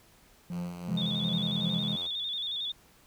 triangle tone with tremolo, 174.61 Hz, F3, in tune, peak -29 dBFS, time 0.5-1.82 s, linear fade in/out 2 ms, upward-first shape sine, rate 2.7 Hz, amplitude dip 75%
5% pulse tone, 88.1 Hz, F2, 16 cents sharp, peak -34 dBFS, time 0.51-2.08 s, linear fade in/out 20 ms
triangle chord, C augmented, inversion none, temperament equal, 130.81 / 164.81 / 207.7 Hz, C3 / E3 / G#3, 0 / 0 / 0 cents, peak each -36 / -33 / -31 dBFS, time 0.88-1.96 s, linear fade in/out 5 ms
sine tone with vibrato, 3537 Hz, A7, 8 cents sharp, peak -31 dBFS, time 0.97-2.72 s, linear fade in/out 5 ms, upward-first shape square, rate 11 Hz, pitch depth 54 cents each way
effects pink hiss -60 dBFS RMS until 3.06 s

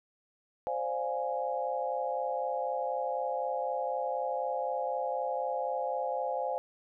sine chord, D half-diminished seventh, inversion third, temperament equal, 523.3 / 587.3 / 698.5 / 830.6 Hz, C5 / D5 / F5 / Ab5, 0 / 0 / 0 / 0 cents, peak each -34 / -38 / -36 / -35 dBFS, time 0.67-6.58 s, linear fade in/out 0 ms, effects none

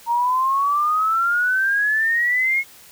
sine exponential sweep, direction up, 927 to 2187 Hz, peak -16 dBFS, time 0.06-2.64 s, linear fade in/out 50 ms, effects white hiss -46 dBFS RMS until 2.91 s

